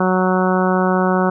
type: harmonic tone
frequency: 185 Hz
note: F#3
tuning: in tune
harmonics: 1 / 2 / 3 / 4 / 5 / 6 / 7 / 8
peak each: -17 / -20 / -22 / -23 / -24 / -25 / -25 / -26 dBFS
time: 0-1.3 s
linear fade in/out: 5 ms
effects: none